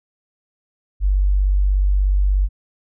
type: tone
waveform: sine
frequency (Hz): 48.35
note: G1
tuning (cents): -23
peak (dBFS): -13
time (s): 1-2.49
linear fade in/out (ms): 50
effects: none